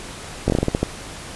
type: slowing click train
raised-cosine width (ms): 2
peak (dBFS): -4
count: 9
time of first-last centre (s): 0.48-0.83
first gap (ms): 19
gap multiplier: 1.23
effects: pink hiss -35 dBFS RMS until 1.35 s + resampled to 24000 Hz